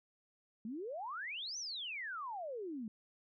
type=exponential two-way sweep; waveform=sine; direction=up then down; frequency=206.4 to 6190 to 206.4 Hz; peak=-40 dBFS; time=0.65-2.88 s; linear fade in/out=2 ms; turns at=1.58 s; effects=none